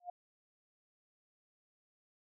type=tone with exponential growth; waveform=sine; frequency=710 Hz; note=F5; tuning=28 cents sharp; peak=-36 dBFS; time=0-0.1 s; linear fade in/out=5 ms; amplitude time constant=20 ms; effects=none